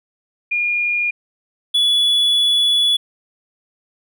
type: tone pair in turn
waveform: sine / triangle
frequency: 2424 / 3416 Hz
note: D#7 / G#7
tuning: -46 / +48 cents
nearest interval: tritone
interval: 594 cents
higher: second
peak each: -16 / -11 dBFS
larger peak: second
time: 0.51-1.11 / 1.74-2.97 s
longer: second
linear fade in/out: 10 ms
effects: none